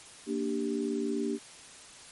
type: chord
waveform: sine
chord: G minor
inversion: first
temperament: equal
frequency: 233.1 / 293.7 / 392 Hz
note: Bb3 / D4 / G4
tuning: 0 / 0 / 0 cents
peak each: -33 dBFS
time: 0.26-1.39 s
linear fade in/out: 50 ms
effects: white hiss -50 dBFS RMS until 2.11 s + MP3 48 kbps